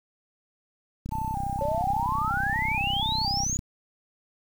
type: click train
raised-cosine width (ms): 5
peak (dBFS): -21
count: 82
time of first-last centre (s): 1.06-3.591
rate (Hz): 32
type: tone with vibrato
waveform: sine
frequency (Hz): 840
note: G#5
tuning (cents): +19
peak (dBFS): -29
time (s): 1.11-3.45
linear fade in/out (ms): 20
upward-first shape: square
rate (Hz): 2.1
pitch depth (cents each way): 83
type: exponential sweep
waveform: sine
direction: up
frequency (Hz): 548 to 6910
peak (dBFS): -26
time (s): 1.61-3.57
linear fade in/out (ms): 0
effects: 8-bit